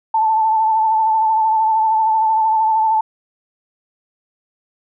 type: tone with vibrato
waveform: sine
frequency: 880 Hz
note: A5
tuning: in tune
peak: -12 dBFS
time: 0.14-3.01 s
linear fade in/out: 5 ms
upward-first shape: triangle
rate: 13 Hz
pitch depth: 39 cents each way
effects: none